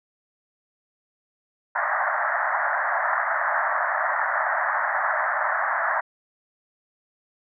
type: band-pass noise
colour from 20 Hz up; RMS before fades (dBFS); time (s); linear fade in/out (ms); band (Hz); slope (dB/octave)
white; -24; 1.75-6.01; 10; 600 to 1900; 96
effects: none